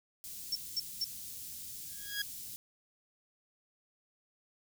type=band-stop noise; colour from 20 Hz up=white; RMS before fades=-45 dBFS; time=0.24-2.56 s; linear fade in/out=0 ms; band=190 to 4900 Hz; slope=12 dB/octave
type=tone bursts; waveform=sine; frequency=5450 Hz; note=F8; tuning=43 cents flat; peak=-30 dBFS; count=3; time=0.52-1.045 s; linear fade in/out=5 ms; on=35 ms; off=210 ms
type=tone with exponential growth; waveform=20% pulse; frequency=1650 Hz; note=G#6; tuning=12 cents flat; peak=-26 dBFS; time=1.88-2.22 s; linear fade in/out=5 ms; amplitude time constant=73 ms
effects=none